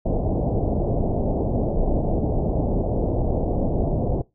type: low-pass noise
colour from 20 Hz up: pink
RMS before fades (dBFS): -22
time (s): 0.05-4.22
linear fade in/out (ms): 10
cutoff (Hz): 740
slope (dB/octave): 48
effects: noise-tail reverb RT60 0.2 s tail -19 dB re dry